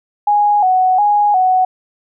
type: tone with vibrato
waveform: sine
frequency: 784 Hz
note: G5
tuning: in tune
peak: -9 dBFS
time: 0.27-1.65 s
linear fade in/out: 5 ms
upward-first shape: square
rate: 1.4 Hz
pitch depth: 93 cents each way
effects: none